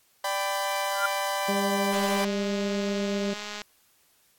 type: chord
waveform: sawtooth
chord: G major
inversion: second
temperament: equal with one note detuned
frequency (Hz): 587.3 / 784 / 999.8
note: D5 / G5 / B5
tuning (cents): 0 / 0 / +21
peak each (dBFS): -27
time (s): 0.24-2.25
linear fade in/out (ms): 5
type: tone with exponential growth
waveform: sine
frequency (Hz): 1396.9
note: F6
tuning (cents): 0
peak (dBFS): -19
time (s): 0.89-1.06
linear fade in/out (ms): 5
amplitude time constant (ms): 35
type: harmonic tone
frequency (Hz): 200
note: G3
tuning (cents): +35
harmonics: 1 / 2 / 3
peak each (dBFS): -28 / -31 / -33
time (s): 1.48-3.34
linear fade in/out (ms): 10
type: click train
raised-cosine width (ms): 0.2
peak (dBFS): -19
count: 352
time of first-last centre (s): 1.93-3.617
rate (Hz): 208
effects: white hiss -64 dBFS RMS until 4.38 s + AAC 64 kbps